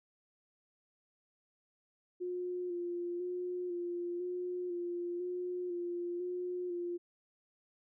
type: tone with vibrato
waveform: sine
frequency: 354.1 Hz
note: F4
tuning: 24 cents sharp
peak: -35 dBFS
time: 2.2-6.98 s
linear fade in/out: 20 ms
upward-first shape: square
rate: 1 Hz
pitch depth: 24 cents each way
effects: none